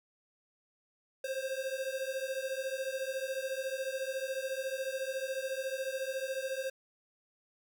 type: beating tone pair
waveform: square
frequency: 523.3 / 537.3 Hz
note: C5 / C5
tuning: 0 / +46 cents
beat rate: 14 Hz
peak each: -38 / -38 dBFS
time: 1.24-6.7 s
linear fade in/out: 5 ms
effects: none